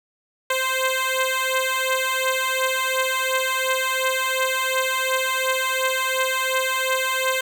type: beating tone pair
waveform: 10% pulse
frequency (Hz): 520 / 522.8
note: C5 / C5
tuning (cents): -11 / -1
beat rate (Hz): 2.8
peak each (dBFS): -16 / -14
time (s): 0.5-7.41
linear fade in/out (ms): 5
effects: none